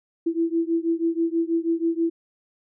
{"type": "beating tone pair", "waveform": "sine", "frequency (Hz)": [329.6, 335.8], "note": ["E4", "E4"], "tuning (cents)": [0, 32], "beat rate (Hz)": 6.2, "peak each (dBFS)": [-23, -24], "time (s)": [0.26, 2.1], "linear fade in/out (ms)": 10, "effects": []}